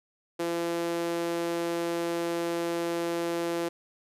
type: tone with high-pass filter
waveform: sawtooth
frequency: 169.9 Hz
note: F3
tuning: 47 cents flat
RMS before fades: -30 dBFS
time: 0.39-3.69 s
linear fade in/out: 10 ms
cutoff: 390 Hz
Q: 3
effects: resampled to 32000 Hz